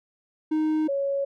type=tone pair in turn; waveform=triangle / sine; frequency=310.8 / 555.4 Hz; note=D#4 / C#5; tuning=-2 / +3 cents; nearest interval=minor seventh; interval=1005 cents; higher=second; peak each=-19 / -23 dBFS; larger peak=first; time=0.51-0.88 / 0.88-1.25 s; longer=neither; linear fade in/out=10 ms; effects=none